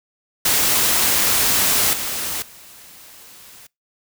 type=noise with level steps; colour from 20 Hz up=white; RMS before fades=-17 / -25 / -43 dBFS; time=0.45-3.67 s; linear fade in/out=5 ms; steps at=1.93 / 2.42 s; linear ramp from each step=2 ms; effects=noise-tail reverb RT60 0.2 s tail -24 dB re dry